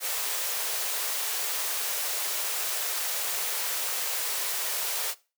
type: high-pass noise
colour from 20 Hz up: white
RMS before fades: -30 dBFS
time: 0-5.15 s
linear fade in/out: 50 ms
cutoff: 400 Hz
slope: 48 dB/octave
effects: noise-tail reverb RT60 0.3 s tail -19 dB re dry